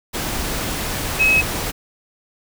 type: tone in noise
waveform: sine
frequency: 2560 Hz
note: D#7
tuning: 49 cents sharp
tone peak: -12 dBFS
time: 1.19-1.42 s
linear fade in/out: 20 ms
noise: pink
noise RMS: -24 dBFS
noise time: 0.13-1.72 s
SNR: +9 dB
effects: none